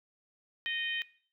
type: harmonic tone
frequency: 619 Hz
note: D#5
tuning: 9 cents flat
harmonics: 3 / 4 / 5 / 6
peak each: -35 / -39 / -35 / -45 dBFS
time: 0.66-1.02 s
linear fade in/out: 0 ms
effects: noise-tail reverb RT60 0.5 s tail -20 dB re dry